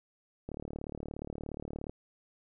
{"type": "click train", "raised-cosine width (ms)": 2, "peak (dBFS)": -26, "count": 53, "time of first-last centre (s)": [0.49, 1.895], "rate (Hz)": 37, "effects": []}